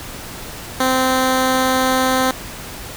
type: tone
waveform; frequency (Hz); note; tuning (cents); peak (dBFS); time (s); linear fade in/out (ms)
10% pulse; 259.4; C4; -15; -6; 0.8-2.31; 2
effects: pink hiss -32 dBFS RMS until 2.96 s